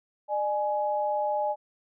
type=tone pair together; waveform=sine; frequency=602.1 / 838 Hz; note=D5 / G#5; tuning=+43 / +15 cents; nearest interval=tritone; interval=572 cents; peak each=-28 / -27 dBFS; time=0.28-1.56 s; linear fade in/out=50 ms; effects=none